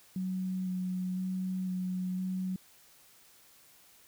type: tone with vibrato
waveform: sine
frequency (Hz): 185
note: F#3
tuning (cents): 0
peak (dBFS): -31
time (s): 0.16-2.56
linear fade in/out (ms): 2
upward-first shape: square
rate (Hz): 0.99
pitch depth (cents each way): 11
effects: white hiss -60 dBFS RMS until 4.07 s